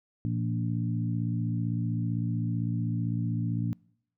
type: harmonic tone with a mistuned harmonic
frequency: 57.8 Hz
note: A#1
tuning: 14 cents flat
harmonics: 2 / 3 / 4 / 5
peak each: -29 / -33 / -35 / -37 dBFS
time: 0.25-3.73 s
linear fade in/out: 0 ms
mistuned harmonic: 3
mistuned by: -21 cents
effects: noise-tail reverb RT60 0.7 s tail -26 dB re dry